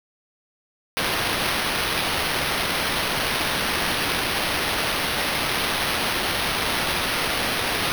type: noise with sample-and-hold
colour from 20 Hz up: white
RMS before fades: -24 dBFS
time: 0.97-7.92 s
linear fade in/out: 0 ms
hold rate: 7350 Hz
effects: none